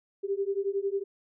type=beating tone pair; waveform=sine; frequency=390.1 / 401.1 Hz; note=G4 / G4; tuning=-8 / +40 cents; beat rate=11 Hz; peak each=-30 dBFS; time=0.23-1.04 s; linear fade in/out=20 ms; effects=none